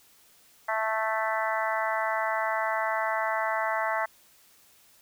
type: harmonic tone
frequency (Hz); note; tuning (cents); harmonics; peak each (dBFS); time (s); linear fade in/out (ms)
220; A3; 0; 3 / 4 / 5 / 6 / 7 / 8 / 9; -31 / -31 / -33 / -35 / -36 / -36 / -34; 0.68-4.06; 10
effects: white hiss -59 dBFS RMS until 5.01 s